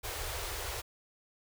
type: band-stop noise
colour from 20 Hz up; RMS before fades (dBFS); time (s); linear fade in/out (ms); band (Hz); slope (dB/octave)
pink; -38; 0.03-0.82; 20; 110 to 360; 48
effects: none